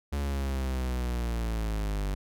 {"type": "linear sweep", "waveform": "45% pulse", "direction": "down", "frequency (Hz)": [71.8, 48.39], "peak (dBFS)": -28, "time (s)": [0.12, 2.15], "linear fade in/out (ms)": 10, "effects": []}